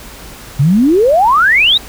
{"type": "exponential sweep", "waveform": "sine", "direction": "up", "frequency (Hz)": [129.5, 3938], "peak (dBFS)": -6, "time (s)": [0.59, 1.78], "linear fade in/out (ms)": 10, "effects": ["added 50 Hz sine -37 dBFS peak until 1.88 s", "pink hiss -33 dBFS RMS until 1.88 s"]}